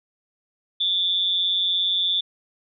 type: tone with amplitude modulation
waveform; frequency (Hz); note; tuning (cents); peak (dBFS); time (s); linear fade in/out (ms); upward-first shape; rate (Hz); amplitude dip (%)
sine; 3520; A7; 0; -16; 0.8-2.21; 10; sine; 183; 70
effects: none